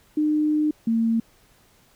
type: tone pair in turn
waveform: sine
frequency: 303.5 / 227.4 Hz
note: D#4 / A#3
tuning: -43 / -43 cents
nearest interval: perfect fourth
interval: 500 cents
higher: first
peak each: -18 dBFS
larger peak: neither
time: 0.17-0.71 / 0.87-1.2 s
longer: first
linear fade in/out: 5 ms
effects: pink hiss -58 dBFS RMS until 1.95 s